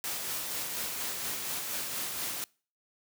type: noise with tremolo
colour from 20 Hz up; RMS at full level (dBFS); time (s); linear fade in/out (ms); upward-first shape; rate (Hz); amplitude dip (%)
white; -34; 0.04-2.44; 0; sine; 4.2; 30
effects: noise-tail reverb RT60 0.4 s tail -25 dB re dry + high-pass 100 Hz 12 dB/octave

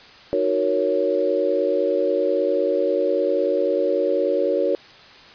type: chord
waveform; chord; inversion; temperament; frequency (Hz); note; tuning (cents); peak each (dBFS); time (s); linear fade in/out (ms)
sine; D# minor seventh; none; equal with one note detuned; 311.1 / 370 / 466.2 / 556.3; D#4 / F#4 / A#4 / C#5; 0 / 0 / 0 / +6; -27 / -24 / -23 / -21; 0.33-4.75; 0
effects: white hiss -45 dBFS RMS until 5.34 s + resampled to 11025 Hz

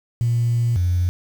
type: tone pair in turn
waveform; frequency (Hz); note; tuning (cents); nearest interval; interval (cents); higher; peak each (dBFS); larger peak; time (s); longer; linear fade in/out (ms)
sine; 118.1 / 88.78; A#2 / F2; +23 / +29; perfect fourth; 494; first; -15; neither; 0.21-0.76 / 0.76-1.09; first; 0
effects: tanh soft clip ceiling -12 dBFS + 7-bit

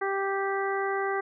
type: harmonic tone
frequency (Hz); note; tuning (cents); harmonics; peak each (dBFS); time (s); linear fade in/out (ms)
392; G4; 0; 1 / 2 / 3 / 4 / 5; -29 / -32 / -34 / -35 / -36; 0.01-1.21; 10
effects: none

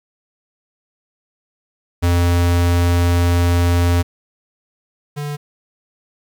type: tone pair in turn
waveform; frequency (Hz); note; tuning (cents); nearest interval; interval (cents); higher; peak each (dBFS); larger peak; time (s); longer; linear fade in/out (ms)
square; 87 / 146.32; F2 / D3; -6 / -6; major sixth; 900; second; -13 / -23; first; 2.02-4.03 / 5.16-5.37; first; 20
effects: 9-bit

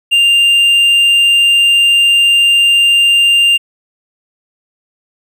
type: tone with hard clipping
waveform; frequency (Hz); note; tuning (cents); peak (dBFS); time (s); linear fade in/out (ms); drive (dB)
triangle; 2794; F7; 0; -7; 0.11-3.58; 20; 6
effects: none

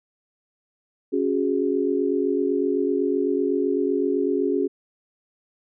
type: chord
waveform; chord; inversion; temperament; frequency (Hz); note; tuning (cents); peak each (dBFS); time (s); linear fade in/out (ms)
sine; C# suspended fourth; none; equal with one note detuned; 277.2 / 367.4 / 415.3; C#4 / F#4 / G#4; 0 / -12 / 0; -24; 1.12-4.68; 20
effects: none

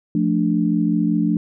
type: chord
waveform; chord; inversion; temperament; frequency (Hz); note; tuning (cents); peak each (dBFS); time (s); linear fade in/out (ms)
sine; D minor; first; equal; 174.61 / 220 / 293.7; F3 / A3 / D4; 0 / 0 / 0; -20; 0.15-1.37; 2
effects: none

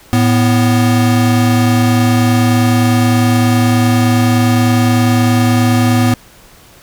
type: tone pair together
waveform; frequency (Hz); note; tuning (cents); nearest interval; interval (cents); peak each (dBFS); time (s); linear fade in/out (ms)
square; 110.06 / 246.9; A2 / B3; +1 / 0; octave + major second; 1399; -12; 0.13-6.14; 0
effects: pink hiss -42 dBFS RMS until 6.82 s

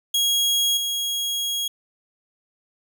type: tone with level steps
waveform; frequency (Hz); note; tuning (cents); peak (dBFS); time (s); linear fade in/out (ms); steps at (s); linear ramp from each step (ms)
sawtooth; 3300; G#7; -12; -15 / -20; 0.14-1.68; 5; 0.77; 2
effects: none

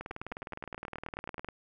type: two click trains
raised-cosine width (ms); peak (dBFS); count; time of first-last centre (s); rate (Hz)
0.5; -24 / -24; 14 / 29; 0.11-1.487 / 0.01-1.446; 9.44 / 19.5
effects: none

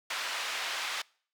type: band-pass noise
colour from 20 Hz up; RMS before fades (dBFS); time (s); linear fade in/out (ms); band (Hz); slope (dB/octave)
white; -35; 0.1-1.02; 5; 860 to 3400; 12
effects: noise-tail reverb RT60 0.5 s tail -25 dB re dry

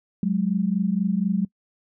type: tone pair together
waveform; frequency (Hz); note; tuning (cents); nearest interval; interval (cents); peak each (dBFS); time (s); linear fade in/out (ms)
sine; 184.77 / 208.9; F#3 / G#3; -2 / +10; major second; 212; -22 / -23; 0.23-1.45; 2
effects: noise-tail reverb RT60 0.1 s tail -23 dB re dry

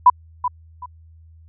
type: tone with echo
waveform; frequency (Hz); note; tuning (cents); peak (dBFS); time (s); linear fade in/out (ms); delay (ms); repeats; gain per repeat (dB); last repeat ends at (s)
sine; 990; B5; +4; -5; 0.06-0.1; 5; 380; 2; -12; 0.86
effects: added 81 Hz sine -44 dBFS peak until 1.48 s

